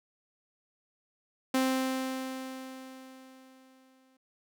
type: tone with exponential decay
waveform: sawtooth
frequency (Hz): 261.6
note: C4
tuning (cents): 0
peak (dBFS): -20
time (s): 1.54-4.17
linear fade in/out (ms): 5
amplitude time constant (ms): 570
effects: none